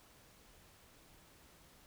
silence, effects pink hiss -63 dBFS RMS until 1.86 s

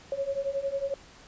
sine beating tone pair, 545 / 556 Hz, C#5 / C#5, -29 / +5 cents, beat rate 11 Hz, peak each -32 / -30 dBFS, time 0.12-0.94 s, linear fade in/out 2 ms, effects pink hiss -52 dBFS RMS until 1.27 s + resampled to 16000 Hz

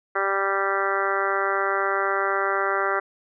harmonic tone, 196 Hz, G3, in tune, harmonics 2 / 3 / 4 / 5 / 6 / 7 / 8 / 9 / 10, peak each -28 / -30 / -30 / -34 / -28 / -27 / -30 / -35 / -32 dBFS, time 0.15-3 s, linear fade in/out 10 ms, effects none

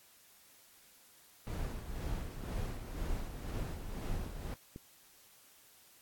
brown noise with tremolo, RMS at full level -37 dBFS, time 1.47-4.54 s, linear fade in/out 0 ms, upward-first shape sine, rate 2 Hz, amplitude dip 55%
clicks, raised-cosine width 3 ms, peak -32 dBFS, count 3, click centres 2.438 / 4.264 / 4.761 s
effects white hiss -62 dBFS RMS until 6.01 s + AAC 64 kbps

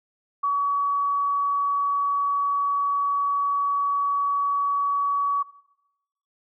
sine tone, 1133 Hz, C#6, 37 cents sharp, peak -20 dBFS, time 0.43-5.43 s, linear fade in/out 10 ms, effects noise-tail reverb RT60 0.9 s tail -18 dB re dry

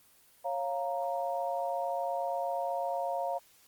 sine chord, Bb minor, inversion first, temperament equal with one note detuned, 550.2 / 698.5 / 932.3 Hz, Db5 / F5 / Bb5, -13 / 0 / 0 cents, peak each -35 / -33 / -37 dBFS, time 0.44-3.39 s, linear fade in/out 20 ms, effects white hiss -62 dBFS RMS until 3.67 s + Opus 24 kbps

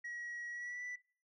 sine tone with pitch glide, 1911 to 1973.8 Hz, A#6 to B6, +43 to -2 cents, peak -39 dBFS, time 0.04-0.96 s, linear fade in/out 10 ms, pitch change +55 cents, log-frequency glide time 0.5-0.84 s, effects noise-tail reverb RT60 0.4 s tail -19 dB re dry + tanh soft clip ceiling -40 dBFS

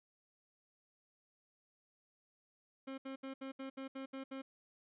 30% pulse tone bursts, 267.8 Hz, C4, 40 cents sharp, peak -40 dBFS, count 9, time 2.87-4.42 s, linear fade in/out 10 ms, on 110 ms, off 70 ms, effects resampled to 8000 Hz

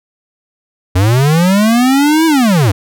square linear two-way sweep, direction up then down, 87.31 to 329.6 to 87.31 Hz, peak -8 dBFS, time 0.95-2.72 s, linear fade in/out 10 ms, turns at 2.26 s, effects none

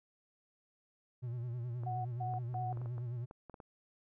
triangle tone with vibrato, 120.7 Hz, B2, 39 cents flat, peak -35 dBFS, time 1.22-3.26 s, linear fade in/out 20 ms, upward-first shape sine, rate 9.5 Hz, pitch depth 69 cents each way
clicks, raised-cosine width 1 ms, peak -36 dBFS, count 12, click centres 1.835 / 2.338 / 2.542 / 2.728 / 2.773 / 2.816 / 2.859 / 2.981 / 3.311 / 3.497 / 3.542 / 3.602 s
sine tone bursts, 738 Hz, F#5, 5 cents flat, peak -37 dBFS, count 3, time 1.86-2.73 s, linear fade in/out 10 ms, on 190 ms, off 150 ms
effects none

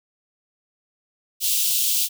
white high-pass noise, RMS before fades -21 dBFS, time 1.4-2.09 s, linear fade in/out 50 ms, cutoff 2800 Hz, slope 48 dB/octave, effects none

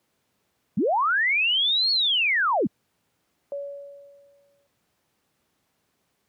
sine linear two-way sweep, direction up then down, 153.9 to 4401 to 153.9 Hz, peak -19 dBFS, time 0.77-2.67 s, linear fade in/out 5 ms, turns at 1.91 s
sine tone with exponential decay, 565 Hz, C#5, 33 cents sharp, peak -27 dBFS, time 3.52-4.67 s, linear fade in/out 1 ms, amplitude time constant 250 ms
effects pink hiss -72 dBFS RMS until 6.28 s + high-pass 100 Hz 12 dB/octave

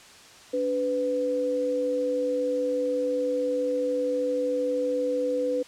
sine tone pair together, 287.2 / 499.9 Hz, D4 / B4, -39 / +21 cents, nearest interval minor seventh, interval 960 cents, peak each -31 / -24 dBFS, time 0.53-5.63 s, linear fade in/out 10 ms, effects white hiss -49 dBFS RMS until 5.67 s + low-pass 7000 Hz 12 dB/octave

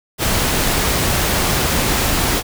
pink noise, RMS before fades -17 dBFS, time 0.18-2.43 s, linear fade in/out 50 ms, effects none

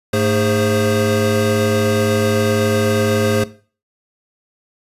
square tone cluster, 104 / 222.9 / 410 / 528 Hz, G#2 / A3 / G#4 / C5, +3 / +23 / -22 / +16 cents, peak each -21 dBFS, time 0.13-3.44 s, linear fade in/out 5 ms, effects noise-tail reverb RT60 0.4 s tail -17 dB re dry + resampled to 32000 Hz

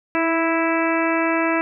harmonic tone with a mistuned harmonic, 329.6 Hz, E4, in tune, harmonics 1 / 2 / 3 / 4 / 5 / 6 / 7 / 8, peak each -21 / -24 / -26 / -27 / -28 / -29 / -29 / -30 dBFS, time 0.15-1.61 s, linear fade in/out 0 ms, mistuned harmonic 1, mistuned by -17 cents, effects none

